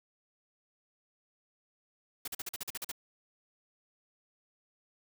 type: noise bursts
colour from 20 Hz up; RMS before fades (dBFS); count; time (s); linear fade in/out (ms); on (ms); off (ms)
white; -38; 10; 2.25-2.917; 5; 28; 43
effects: none